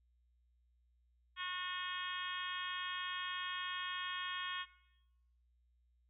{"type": "harmonic tone", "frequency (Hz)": 363.3, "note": "F#4", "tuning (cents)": -32, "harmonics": [3, 4, 5, 6, 7, 8, 9, 10], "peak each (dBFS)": [-45, -48, -45, -51, -49, -52, -45, -57], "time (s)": [1.36, 4.66], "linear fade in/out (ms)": 50, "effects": ["noise-tail reverb RT60 0.9 s tail -18 dB re dry", "added 60 Hz sine -70 dBFS peak until 6.09 s"]}